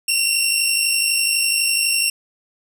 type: tone pair together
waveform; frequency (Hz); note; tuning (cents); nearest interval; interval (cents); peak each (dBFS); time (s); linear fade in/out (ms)
15% pulse; 2712 / 2764; E7 / F7; +49 / -19; unison; 32; -12; 0.08-2.1; 5
effects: none